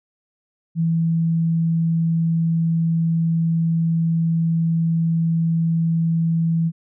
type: tone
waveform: sine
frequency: 164.81 Hz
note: E3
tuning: in tune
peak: -16 dBFS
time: 0.75-6.72 s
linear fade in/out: 50 ms
effects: none